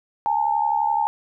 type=tone pair together; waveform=sine; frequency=830.6 / 902.3 Hz; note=G#5 / A5; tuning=0 / +43 cents; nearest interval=minor second; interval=143 cents; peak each=-21 dBFS; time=0.26-1.07 s; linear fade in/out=0 ms; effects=none